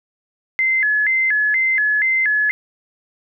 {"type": "tone with vibrato", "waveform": "sine", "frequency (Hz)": 1880, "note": "A#6", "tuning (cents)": 14, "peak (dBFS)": -14, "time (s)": [0.59, 2.51], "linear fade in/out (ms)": 0, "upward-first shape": "square", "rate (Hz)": 2.1, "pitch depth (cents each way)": 170, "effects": []}